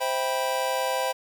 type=chord; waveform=square; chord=C major seventh; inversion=none; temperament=just; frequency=523.3 / 654.1 / 784.9 / 981.1 Hz; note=C5 / E5 / G5 / B5; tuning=0 / -14 / +2 / -12 cents; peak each=-29 / -33 / -31 / -31 dBFS; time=0-1.13 s; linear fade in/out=20 ms; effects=9-bit